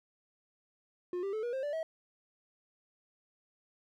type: tone with pitch steps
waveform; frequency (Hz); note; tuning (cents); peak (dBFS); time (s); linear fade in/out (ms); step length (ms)
triangle; 357.2 / 394.1 / 434.7 / 479.6 / 529 / 583.6 / 643.9; F4 / G4 / A4 / A#4 / C5 / D5 / E5; +39 / +9 / -21 / +49 / +19 / -11 / -41; -31; 1.13-1.83; 2; 100
effects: none